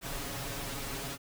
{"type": "noise with comb filter", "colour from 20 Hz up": "pink", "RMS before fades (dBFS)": -38, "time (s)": [0.01, 1.18], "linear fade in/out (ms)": 50, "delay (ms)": 7.2, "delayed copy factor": 1, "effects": []}